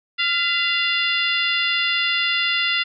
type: harmonic tone with a mistuned harmonic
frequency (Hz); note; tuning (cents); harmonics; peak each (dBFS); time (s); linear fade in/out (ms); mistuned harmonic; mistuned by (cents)
696; F5; -6; 2 / 3 / 4 / 5 / 6 / 7; -26 / -24 / -22 / -25 / -31 / -31; 0.18-2.84; 20; 3; -50
effects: none